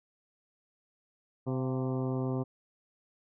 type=harmonic tone with a mistuned harmonic; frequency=129.7 Hz; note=C3; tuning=15 cents flat; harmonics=1 / 2 / 3 / 4 / 5 / 6 / 7 / 8 / 9; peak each=-32 / -34 / -37 / -41 / -45 / -49 / -49 / -49 / -52 dBFS; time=1.46-2.44 s; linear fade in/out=20 ms; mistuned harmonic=5; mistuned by=+61 cents; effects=none